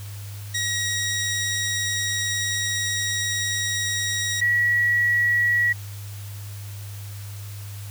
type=tone pair in turn; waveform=15% pulse / sine; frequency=1899 / 1925.5 Hz; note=A#6 / B6; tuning=+32 / -44 cents; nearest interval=unison; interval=24 cents; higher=second; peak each=-17 dBFS; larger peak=neither; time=0.54-4.41 / 4.41-5.73 s; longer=first; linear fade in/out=10 ms; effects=added 101 Hz sine -33 dBFS peak until 7.9 s + white hiss -44 dBFS RMS until 7.9 s